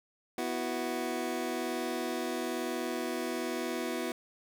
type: chord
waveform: 25% pulse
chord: B suspended fourth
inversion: none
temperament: just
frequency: 246.9 / 329.3 / 370.4 Hz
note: B3 / E4 / F#4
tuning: 0 / -2 / +2 cents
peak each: -33 dBFS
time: 0.38-4.12 s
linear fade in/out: 2 ms
effects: none